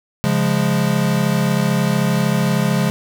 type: chord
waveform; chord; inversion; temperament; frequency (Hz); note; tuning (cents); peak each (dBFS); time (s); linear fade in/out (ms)
square; Db major; none; equal; 138.59 / 174.61 / 207.7; Db3 / F3 / Ab3; 0 / 0 / 0; -20; 0.24-2.9; 0
effects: none